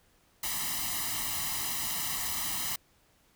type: noise with comb filter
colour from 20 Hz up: white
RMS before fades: -33 dBFS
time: 0.43-2.76 s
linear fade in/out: 5 ms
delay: 1 ms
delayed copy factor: +0.85
effects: pink hiss -66 dBFS RMS until 3.35 s